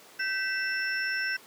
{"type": "tone cluster", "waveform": "sine", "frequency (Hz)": [1549, 1972, 2658, 5400], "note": ["G6", "B6", "E7", "E8"], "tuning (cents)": [-21, -3, 14, 41], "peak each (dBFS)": [-29, -36, -37, -36], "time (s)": [0.19, 1.37], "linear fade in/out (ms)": 10, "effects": ["pink hiss -52 dBFS RMS until 1.46 s", "high-pass 300 Hz 12 dB/octave"]}